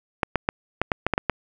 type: clicks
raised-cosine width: 0.5 ms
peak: -5 dBFS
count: 9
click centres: 0.232 / 0.357 / 0.489 / 0.816 / 0.918 / 1.066 / 1.137 / 1.179 / 1.297 s
effects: none